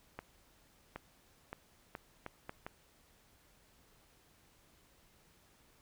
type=accelerating click train; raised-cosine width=0.5 ms; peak=-27 dBFS; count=7; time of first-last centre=0.19-2.665 s; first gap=770 ms; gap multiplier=0.74; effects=pink hiss -67 dBFS RMS until 5.81 s